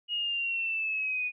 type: linear sweep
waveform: sine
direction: down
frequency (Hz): 2884 to 2460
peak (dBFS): -28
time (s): 0.08-1.32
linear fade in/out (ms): 50
effects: none